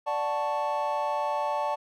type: chord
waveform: triangle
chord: D major seventh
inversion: none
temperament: equal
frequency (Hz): 587.3 / 740 / 880 / 1108.7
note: D5 / F#5 / A5 / C#6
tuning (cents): 0 / 0 / 0 / 0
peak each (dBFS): -29 / -33 / -27 / -33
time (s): 0.06-1.76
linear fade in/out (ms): 20
effects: none